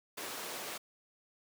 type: high-pass noise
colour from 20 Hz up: pink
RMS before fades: -42 dBFS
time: 0.17-0.78 s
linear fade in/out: 10 ms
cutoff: 370 Hz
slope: 12 dB/octave
effects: none